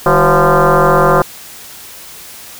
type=tone with frequency modulation; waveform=sine; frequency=329.6 Hz; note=E4; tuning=in tune; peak=-6 dBFS; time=0.06-1.22 s; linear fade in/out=2 ms; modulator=176 Hz; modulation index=5.9; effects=white hiss -33 dBFS RMS until 2.59 s